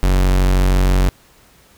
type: tone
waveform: 45% pulse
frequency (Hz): 46.47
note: F#1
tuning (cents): +8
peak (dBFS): -11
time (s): 0.03-1.09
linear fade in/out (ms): 0
effects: pink hiss -50 dBFS RMS until 1.77 s